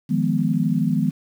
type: chord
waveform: sine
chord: F half-diminished seventh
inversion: third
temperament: equal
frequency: 155.56 / 174.61 / 207.7 / 246.9 Hz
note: Eb3 / F3 / Ab3 / Cb4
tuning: 0 / 0 / 0 / 0 cents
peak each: -23 dBFS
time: 0.09-1.11 s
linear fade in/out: 20 ms
effects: 8-bit